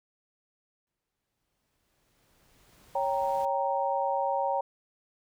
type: noise with exponential growth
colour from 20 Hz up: pink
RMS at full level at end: -49 dBFS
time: 0.87-3.45 s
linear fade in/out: 1 ms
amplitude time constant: 560 ms
type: chord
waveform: sine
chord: G diminished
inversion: second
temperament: equal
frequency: 554.4 / 784 / 932.3 Hz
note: Db5 / G5 / Bb5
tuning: 0 / 0 / 0 cents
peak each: -30 dBFS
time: 2.95-4.61 s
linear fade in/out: 5 ms
effects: none